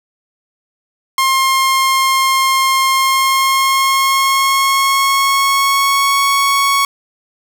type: tone with pitch glide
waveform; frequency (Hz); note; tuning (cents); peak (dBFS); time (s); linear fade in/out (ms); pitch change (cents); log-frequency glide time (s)
sawtooth; 1065 to 1109.6; C6 to C#6; +30 to +1; -7; 1.18-6.85; 2; +71; 2.92-6.22
effects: none